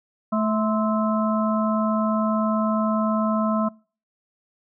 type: harmonic tone with a mistuned harmonic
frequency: 217.7 Hz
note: A3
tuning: 18 cents flat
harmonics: 1 / 3 / 5 / 6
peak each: -21 / -26 / -28 / -29 dBFS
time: 0.32-3.69 s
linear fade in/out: 10 ms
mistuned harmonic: 5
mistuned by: -72 cents
effects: noise-tail reverb RT60 0.4 s tail -25 dB re dry